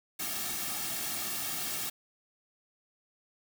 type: noise with comb filter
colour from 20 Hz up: white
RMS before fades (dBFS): -35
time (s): 0.19-1.9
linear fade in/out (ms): 10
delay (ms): 2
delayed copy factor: -0.7
effects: none